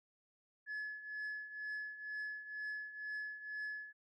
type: tone with tremolo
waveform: sine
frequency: 1708 Hz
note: G#6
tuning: 48 cents sharp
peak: -36 dBFS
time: 0.66-3.93 s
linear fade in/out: 50 ms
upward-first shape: triangle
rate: 2.1 Hz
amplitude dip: 80%
effects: tanh soft clip ceiling -38 dBFS